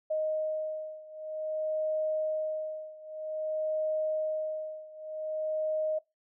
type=beating tone pair; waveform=sine; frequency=622.3 / 622.82 Hz; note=D#5 / D#5; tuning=0 / +2 cents; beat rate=0.52 Hz; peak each=-32 / -34 dBFS; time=0.1-5.99 s; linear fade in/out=10 ms; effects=noise-tail reverb RT60 0.2 s tail -21 dB re dry